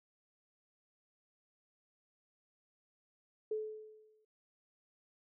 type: tone with exponential decay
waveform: sine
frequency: 431.9 Hz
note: A4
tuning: 32 cents flat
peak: -32 dBFS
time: 3.51-4.25 s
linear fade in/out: 5 ms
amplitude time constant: 160 ms
effects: none